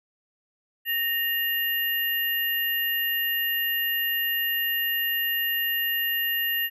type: tone cluster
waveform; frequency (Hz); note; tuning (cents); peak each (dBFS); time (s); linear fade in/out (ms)
sine; 1853 / 2804 / 11980; A#6 / F7 / F#9; -11 / +6 / +20; -27 / -28 / -28; 0.85-6.7; 50
effects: none